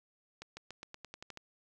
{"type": "accelerating click train", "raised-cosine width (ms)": 0.2, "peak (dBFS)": -28, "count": 10, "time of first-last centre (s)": [0.42, 1.373], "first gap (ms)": 150, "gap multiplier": 0.91, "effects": []}